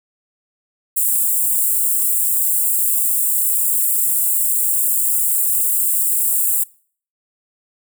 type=high-pass noise; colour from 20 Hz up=white; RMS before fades=-17 dBFS; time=0.96-6.64 s; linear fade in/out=10 ms; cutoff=7500 Hz; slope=96 dB/octave; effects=noise-tail reverb RT60 0.5 s tail -24 dB re dry